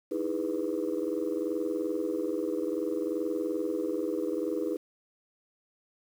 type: chord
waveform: sine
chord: E major seventh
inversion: third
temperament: just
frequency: 309 / 329.6 / 412 / 494.4 Hz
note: D#4 / E4 / G#4 / B4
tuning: -12 / 0 / -14 / +2 cents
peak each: -33 dBFS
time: 0.11-4.77 s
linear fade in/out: 10 ms
effects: tanh soft clip ceiling -21 dBFS + 9-bit